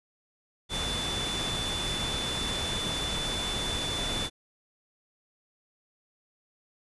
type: tone in noise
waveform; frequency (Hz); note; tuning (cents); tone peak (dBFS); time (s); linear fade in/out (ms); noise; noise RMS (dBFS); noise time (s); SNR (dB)
sine; 3500; A7; -10; -32; 0.69-4.3; 50; pink; -33; 0.69-4.3; -2
effects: resampled to 24000 Hz